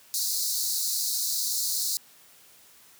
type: high-pass noise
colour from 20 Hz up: pink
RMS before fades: -28 dBFS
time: 0.14-1.97 s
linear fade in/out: 0 ms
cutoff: 4000 Hz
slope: 96 dB/octave
effects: white hiss -55 dBFS RMS until 2.99 s + high-pass 80 Hz 12 dB/octave